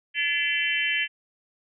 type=tone cluster; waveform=sine; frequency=1720 / 2037 / 2334 / 2697 / 3067 Hz; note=A6 / C7 / D7 / E7 / G7; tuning=-40 / -47 / -11 / +39 / -38 cents; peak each=-29 dBFS; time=0.14-1.08 s; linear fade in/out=50 ms; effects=none